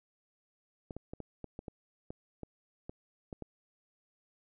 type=clicks; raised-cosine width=2 ms; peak=-28 dBFS; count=12; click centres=0.908 / 0.966 / 1.135 / 1.203 / 1.443 / 1.591 / 1.682 / 2.105 / 2.433 / 2.895 / 3.328 / 3.423 s; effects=none